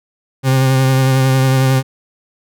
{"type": "tone with vibrato", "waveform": "40% pulse", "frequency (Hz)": 132.1, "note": "C3", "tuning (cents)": 17, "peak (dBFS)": -9, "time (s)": [0.43, 1.83], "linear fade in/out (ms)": 50, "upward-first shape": "triangle", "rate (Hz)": 11, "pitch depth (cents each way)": 27, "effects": []}